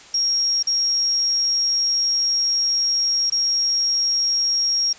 sine tone with dropouts, 5588 Hz, F8, in tune, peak -17 dBFS, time 0.14-4.93 s, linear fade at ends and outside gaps 5 ms, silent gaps 0.628-0.67 / 3.3-3.321 s, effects white hiss -44 dBFS RMS until 4.98 s + resampled to 16000 Hz

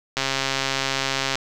click train, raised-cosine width 0.2 ms, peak -5 dBFS, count 161, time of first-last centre 0.17-1.355 s, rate 135 Hz, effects none

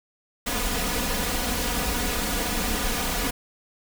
pink noise with comb filter, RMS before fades -26 dBFS, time 0.46-3.31 s, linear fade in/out 10 ms, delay 4.1 ms, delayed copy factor +0.85, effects none

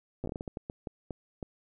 slowing click train, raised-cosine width 2 ms, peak -23 dBFS, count 14, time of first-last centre 0.24-1.428 s, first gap 8 ms, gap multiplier 1.36, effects none

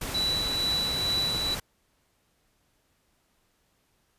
pink noise, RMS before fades -34 dBFS, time 0.01-1.6 s, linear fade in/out 5 ms
sine tone with tremolo, 3951 Hz, B7, in tune, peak -24 dBFS, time 0.14-1.55 s, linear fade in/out 10 ms, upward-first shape sine, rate 2.2 Hz, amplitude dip 35%
effects pink hiss -70 dBFS RMS until 4.18 s + resampled to 32000 Hz

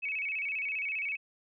sine tone with vibrato, 2410 Hz, D7, 44 cents sharp, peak -31 dBFS, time 0.02-1.17 s, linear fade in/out 20 ms, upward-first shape square, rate 15 Hz, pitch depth 120 cents each way, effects none

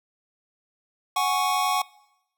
square chord, F# suspended second, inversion none, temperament equal, 740 / 830.6 / 1108.7 Hz, F#5 / G#5 / C#6, 0 / 0 / 0 cents, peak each -27 / -28 / -25 dBFS, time 1.16-1.82 s, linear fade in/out 5 ms, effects noise-tail reverb RT60 0.9 s tail -22 dB re dry

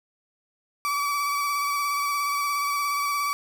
35% pulse tone with vibrato, 1149 Hz, D6, 38 cents flat, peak -22 dBFS, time 0.85-3.33 s, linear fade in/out 0 ms, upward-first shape square, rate 17 Hz, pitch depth 19 cents each way, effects none

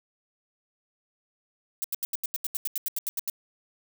violet noise bursts, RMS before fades -29 dBFS, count 15, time 1.82-3.298 s, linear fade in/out 0 ms, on 22 ms, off 82 ms, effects none

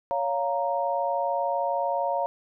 sine chord, Bb minor, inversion first, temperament just, 559.4 / 699.2 / 932.3 Hz, Db5 / F5 / Bb5, +16 / +2 / 0 cents, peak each -28 dBFS, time 0.11-2.26 s, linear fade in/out 0 ms, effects none

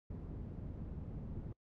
white low-pass noise, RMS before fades -45 dBFS, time 0.1-1.53 s, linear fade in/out 5 ms, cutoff 160 Hz, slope 12 dB/octave, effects noise-tail reverb RT60 0.1 s tail -26 dB re dry

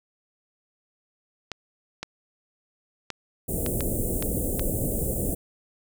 clicks, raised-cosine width 0.2 ms, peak -14 dBFS, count 7, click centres 1.517 / 2.03 / 3.103 / 3.663 / 3.807 / 4.225 / 4.595 s
pink band-stop noise, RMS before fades -27 dBFS, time 3.48-5.35 s, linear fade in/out 10 ms, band 620 to 8100 Hz, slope 48 dB/octave
effects none

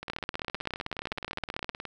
two click trains, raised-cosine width 0.3 ms, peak -15 / -21 dBFS, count 26 / 36, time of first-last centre 0.1-1.692 / 0.03-1.853 s, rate 15.7 / 19.2 Hz, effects none

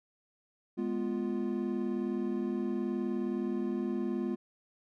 triangle chord, F diminished, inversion first, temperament equal, 207.7 / 246.9 / 349.2 Hz, Ab3 / Cb4 / F4, 0 / 0 / 0 cents, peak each -33 dBFS, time 0.77-4.36 s, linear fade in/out 20 ms, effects none

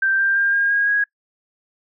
sine tone with pitch steps, 1568 / 1584.4 / 1600.9 / 1617.7 / 1634.6 / 1651.7 Hz, G6 / G6 / G6 / G#6 / G#6 / G#6, 0 / +18 / +36 / -46 / -28 / -10 cents, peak -15 dBFS, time 0.02-1.04 s, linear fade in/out 5 ms, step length 170 ms, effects noise-tail reverb RT60 0.1 s tail -24 dB re dry

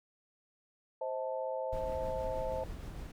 sine chord, A diminished, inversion first, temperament equal with one note detuned, 523.3 / 638.3 / 880 Hz, C5 / Eb5 / A5, 0 / +44 / 0 cents, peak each -36 / -39 / -41 dBFS, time 1.01-2.64 s, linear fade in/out 5 ms
brown noise with tremolo, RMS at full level -41 dBFS, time 1.72-3.12 s, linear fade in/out 10 ms, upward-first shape sine, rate 6.4 Hz, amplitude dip 25%
effects none

